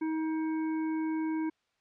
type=harmonic tone; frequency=316.8 Hz; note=D#4; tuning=31 cents sharp; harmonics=1 / 3 / 5 / 7; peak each=-29 / -42 / -49 / -49 dBFS; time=0.01-1.5 s; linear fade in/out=10 ms; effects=white hiss -75 dBFS RMS until 1.8 s + low-pass 4000 Hz 12 dB/octave